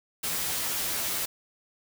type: noise with comb filter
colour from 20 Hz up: white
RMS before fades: -30 dBFS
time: 0.23-1.26 s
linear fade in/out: 10 ms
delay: 12 ms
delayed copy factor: +0.8
effects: none